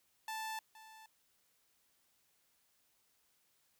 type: tone with echo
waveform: sawtooth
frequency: 880 Hz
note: A5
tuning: in tune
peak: -36 dBFS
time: 0.28-0.59 s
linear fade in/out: 2 ms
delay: 470 ms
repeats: 1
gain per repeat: -15 dB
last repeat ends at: 1.06 s
effects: white hiss -75 dBFS RMS until 3.79 s